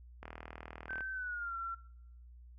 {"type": "click train", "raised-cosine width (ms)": 0.5, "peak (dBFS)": -30, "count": 32, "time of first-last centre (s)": [0.23, 1.007], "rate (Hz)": 39.9}
{"type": "tone with pitch glide", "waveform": "sine", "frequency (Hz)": [1543, 1358.9], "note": ["G6", "F6"], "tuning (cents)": [-28, -48], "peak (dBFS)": -37, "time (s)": [0.89, 1.75], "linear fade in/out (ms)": 10, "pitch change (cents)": -220, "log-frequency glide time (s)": [1.12, 1.55]}
{"effects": ["noise-tail reverb RT60 0.7 s tail -21 dB re dry", "added 60 Hz sine -52 dBFS peak until 2.58 s"]}